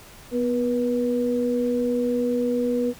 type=tone pair together; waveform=sine; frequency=246.9 / 484.5 Hz; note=B3 / B4; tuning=0 / -33 cents; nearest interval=octave; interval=1167 cents; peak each=-23 dBFS; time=0.31-2.94 s; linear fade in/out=50 ms; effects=pink hiss -46 dBFS RMS until 2.99 s